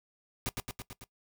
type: noise with echo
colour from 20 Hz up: pink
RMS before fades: -33 dBFS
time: 0.46-0.49 s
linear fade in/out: 0 ms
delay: 110 ms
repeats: 5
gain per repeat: -3 dB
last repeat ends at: 1.04 s
effects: noise-tail reverb RT60 0.1 s tail -19 dB re dry